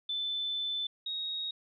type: tone pair in turn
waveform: sine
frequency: 3520 / 3766 Hz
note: A7 / A#7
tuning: 0 / +17 cents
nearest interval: minor second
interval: 117 cents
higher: second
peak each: -31 / -33 dBFS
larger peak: first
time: 0.09-0.87 / 1.06-1.51 s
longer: first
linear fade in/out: 5 ms
effects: none